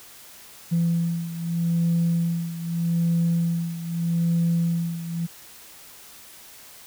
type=beating tone pair; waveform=sine; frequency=168.5 / 169.31 Hz; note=E3 / E3; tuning=+38 / +47 cents; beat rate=0.81 Hz; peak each=-21 / -25 dBFS; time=0.71-5.27 s; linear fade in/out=20 ms; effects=tanh soft clip ceiling -15 dBFS + white hiss -46 dBFS RMS until 6.86 s